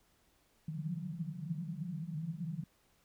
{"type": "band-pass noise", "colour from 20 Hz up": "pink", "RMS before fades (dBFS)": -40, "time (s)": [0.68, 2.64], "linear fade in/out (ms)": 5, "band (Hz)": [150, 180], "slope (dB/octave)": 96, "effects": ["pink hiss -71 dBFS RMS until 3.04 s"]}